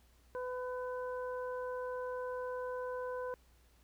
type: harmonic tone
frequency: 502 Hz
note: B4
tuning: 28 cents sharp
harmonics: 1 / 2 / 3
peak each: -38 / -44 / -49 dBFS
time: 0.35-3.34 s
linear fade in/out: 0 ms
effects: added 60 Hz sine -64 dBFS peak until 3.83 s + pink hiss -70 dBFS RMS until 3.83 s